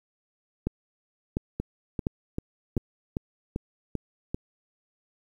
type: two click trains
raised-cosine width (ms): 3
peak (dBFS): -16 / -13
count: 8 / 4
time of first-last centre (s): 1.6-4.345 / 0.67-2.768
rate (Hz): 2.55 / 1.43
effects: 9-bit